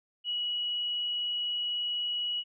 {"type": "tone", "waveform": "sine", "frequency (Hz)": 2921, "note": "F#7", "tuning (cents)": -23, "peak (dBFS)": -29, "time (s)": [0.24, 2.44], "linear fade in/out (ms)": 50, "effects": []}